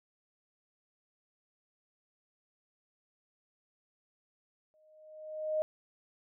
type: tone with exponential growth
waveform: sine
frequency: 620 Hz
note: D#5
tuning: 6 cents flat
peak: -26 dBFS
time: 4.74-5.62 s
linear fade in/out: 0 ms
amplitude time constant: 190 ms
effects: none